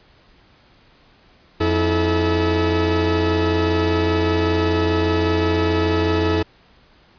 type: tone cluster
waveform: 40% pulse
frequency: 87.5 / 324.9 / 431.2 Hz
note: F2 / E4 / A4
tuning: +4 / -25 / -35 cents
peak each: -20 dBFS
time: 1.6-6.43 s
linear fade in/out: 10 ms
effects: pink hiss -53 dBFS RMS until 7.18 s + resampled to 11025 Hz